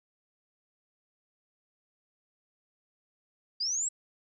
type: linear sweep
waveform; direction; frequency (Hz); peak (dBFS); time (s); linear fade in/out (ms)
sine; up; 4699 to 7850; -28; 3.6-3.89; 10
effects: none